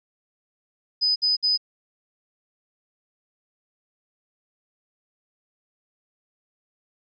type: tone bursts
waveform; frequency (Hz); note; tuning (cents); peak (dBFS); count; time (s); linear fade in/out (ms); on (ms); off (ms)
sine; 5000; D#8; +8; -18; 3; 1.01-1.576; 20; 150; 58
effects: none